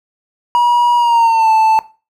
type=tone with pitch glide; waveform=triangle; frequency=961 to 881.2 Hz; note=B5 to A5; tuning=-48 to +2 cents; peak=-6 dBFS; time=0.55-1.79 s; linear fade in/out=0 ms; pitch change=-150 cents; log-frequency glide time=0.97-1.51 s; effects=noise-tail reverb RT60 0.3 s tail -17 dB re dry